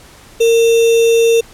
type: tone with sample-and-hold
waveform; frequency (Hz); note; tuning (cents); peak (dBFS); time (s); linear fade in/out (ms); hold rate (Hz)
sine; 460; A#4; -23; -7; 0.4-1.41; 10; 3150
effects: pink hiss -41 dBFS RMS until 1.53 s + low-pass 12000 Hz 12 dB/octave